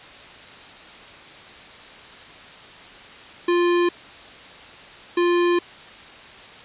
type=tone bursts at uneven times; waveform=square; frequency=349.2 Hz; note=F4; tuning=in tune; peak=-17 dBFS; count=2; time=3.48-3.89 / 5.17-5.59 s; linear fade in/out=5 ms; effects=white hiss -42 dBFS RMS until 6.64 s + resampled to 8000 Hz